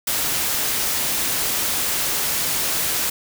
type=noise; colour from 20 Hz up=white; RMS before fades=-22 dBFS; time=0.07-3.1 s; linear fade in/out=5 ms; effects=none